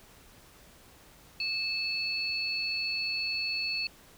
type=tone pair together; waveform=sine; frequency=2619 / 4405 Hz; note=E7 / C#8; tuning=-12 / -12 cents; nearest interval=major sixth; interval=900 cents; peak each=-32 / -32 dBFS; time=1.4-3.87 s; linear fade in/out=2 ms; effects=pink hiss -56 dBFS RMS until 4.17 s